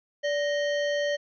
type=harmonic tone with a mistuned harmonic; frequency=622.3 Hz; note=D#5; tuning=in tune; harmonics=1 / 3 / 5 / 7 / 9 / 10; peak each=-25 / -32 / -37 / -44 / -49 / -48 dBFS; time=0.23-1.17 s; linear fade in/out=20 ms; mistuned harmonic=1; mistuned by=-120 cents; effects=none